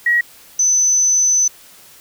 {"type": "tone pair in turn", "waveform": "sine", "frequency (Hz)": [1907, 6054], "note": ["A#6", "F#8"], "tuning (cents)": [39, 39], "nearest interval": "octave + minor sixth", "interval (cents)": 2000, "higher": "second", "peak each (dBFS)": -11, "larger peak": "neither", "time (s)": [[0.06, 0.21], [0.59, 1.48]], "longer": "second", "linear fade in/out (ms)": 5, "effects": ["white hiss -44 dBFS RMS until 2 s"]}